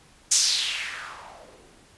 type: noise with low-pass filter sweep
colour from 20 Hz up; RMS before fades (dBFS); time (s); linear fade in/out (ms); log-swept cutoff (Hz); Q
violet; -28; 0.31-1.86; 10; 6900 to 230; 2.9
effects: pink hiss -55 dBFS RMS until 1.97 s + resampled to 24000 Hz